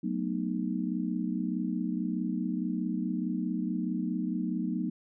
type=chord; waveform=sine; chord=B dominant seventh; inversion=second; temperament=just; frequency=185.21 / 222.2 / 246.9 / 308.7 Hz; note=F#3 / A3 / B3 / D#4; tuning=+2 / +17 / 0 / -14 cents; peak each=-33 / -35 / -34 / -35 dBFS; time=0.03-4.9 s; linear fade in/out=10 ms; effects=none